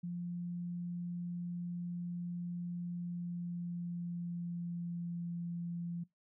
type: tone with pitch glide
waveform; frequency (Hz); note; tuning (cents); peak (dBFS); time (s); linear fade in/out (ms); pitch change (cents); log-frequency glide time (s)
sine; 174.61 to 171.71; F3 to F3; 0 to -29; -37; 0.03-6.04; 10; -29; 2.9-5.31
effects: noise-tail reverb RT60 0.2 s tail -23 dB re dry